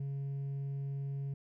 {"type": "tone with hard clipping", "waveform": "triangle", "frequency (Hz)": 138.59, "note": "C#3", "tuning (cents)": 0, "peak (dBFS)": -34, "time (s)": [0, 1.34], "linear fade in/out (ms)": 5, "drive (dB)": 1, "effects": []}